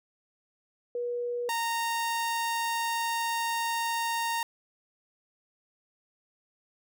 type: tone pair in turn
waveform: sine / sawtooth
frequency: 482.8 / 924.7 Hz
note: B4 / A#5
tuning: -39 / -14 cents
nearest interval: major seventh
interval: 1125 cents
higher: second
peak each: -29 / -24 dBFS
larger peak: second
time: 0.95-1.49 / 1.49-4.43 s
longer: second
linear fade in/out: 2 ms
effects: none